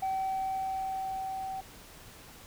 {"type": "tone with level ramp", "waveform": "sine", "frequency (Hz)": 766, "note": "G5", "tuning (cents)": -40, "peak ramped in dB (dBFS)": [-26, -34], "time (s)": [0.02, 1.61], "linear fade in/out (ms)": 10, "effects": ["tanh soft clip ceiling -27 dBFS", "pink hiss -51 dBFS RMS until 2.46 s"]}